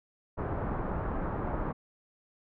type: low-pass noise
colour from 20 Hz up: pink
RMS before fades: -33 dBFS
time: 0.37-1.73 s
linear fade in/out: 20 ms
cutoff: 1300 Hz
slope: 24 dB/octave
effects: none